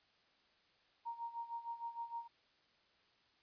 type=tone with tremolo; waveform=sine; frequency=932.3 Hz; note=A#5; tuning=in tune; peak=-39 dBFS; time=1.05-2.28 s; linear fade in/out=20 ms; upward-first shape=sine; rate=6.5 Hz; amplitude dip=80%; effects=white hiss -72 dBFS RMS until 3.42 s + resampled to 11025 Hz